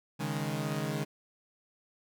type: chord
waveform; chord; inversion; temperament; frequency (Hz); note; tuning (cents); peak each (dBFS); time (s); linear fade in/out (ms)
sawtooth; C# suspended second; none; equal; 138.59 / 155.56 / 207.7; C#3 / D#3 / G#3; 0 / 0 / 0; -32 / -31 / -33; 0.19-1.05; 20
effects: none